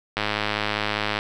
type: click train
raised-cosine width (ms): 0.3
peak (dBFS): -7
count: 108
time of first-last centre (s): 0.17-1.189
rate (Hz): 105
effects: none